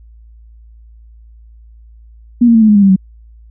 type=tone with pitch steps; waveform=sine; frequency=240 / 232 / 224.2 / 216.7 / 209.4 / 202.4 / 195.62 / 189.06 Hz; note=B3 / A#3 / A3 / A3 / G#3 / G#3 / G3 / F#3; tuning=-49 / -8 / +33 / -26 / +15 / -44 / -3 / +38 cents; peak=-4 dBFS; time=2.41-2.962 s; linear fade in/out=10 ms; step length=69 ms; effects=added 56 Hz sine -37 dBFS peak until 3.5 s